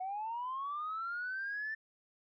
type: linear sweep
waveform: sine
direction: up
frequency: 730 to 1780 Hz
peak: -35 dBFS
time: 0-1.75 s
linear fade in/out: 10 ms
effects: tanh soft clip ceiling -32 dBFS